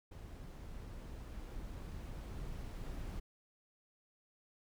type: noise with level ramp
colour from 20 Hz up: brown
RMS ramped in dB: -49 to -43 dBFS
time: 0.11-3.2 s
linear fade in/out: 10 ms
effects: none